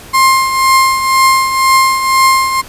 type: tone with tremolo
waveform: 35% pulse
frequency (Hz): 1059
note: C6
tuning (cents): +21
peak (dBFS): -3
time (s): 0.13-2.62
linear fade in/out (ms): 20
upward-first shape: triangle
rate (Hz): 2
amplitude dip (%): 65
effects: pink hiss -34 dBFS RMS until 2.68 s + resampled to 32000 Hz